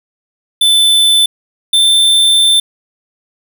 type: tone pair in turn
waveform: square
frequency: 3520 / 3555 Hz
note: A7 / A7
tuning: 0 / +17 cents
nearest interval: unison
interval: 17 cents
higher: second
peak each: -7 dBFS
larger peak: neither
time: 0.61-1.26 / 1.73-2.6 s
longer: second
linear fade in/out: 5 ms
effects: 8-bit